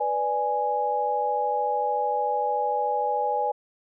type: chord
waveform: sine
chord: G# diminished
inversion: first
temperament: equal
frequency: 493.9 / 587.3 / 830.6 Hz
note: B4 / D5 / G#5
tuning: 0 / 0 / 0 cents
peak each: -29 / -30 / -24 dBFS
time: 0-3.52 s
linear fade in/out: 10 ms
effects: none